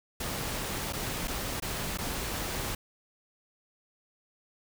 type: noise with dropouts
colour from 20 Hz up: pink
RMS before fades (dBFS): -34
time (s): 0.2-2.75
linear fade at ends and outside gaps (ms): 5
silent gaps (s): 0.926-0.932 / 1.275-1.279 / 1.601-1.622 / 1.975-1.985
effects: none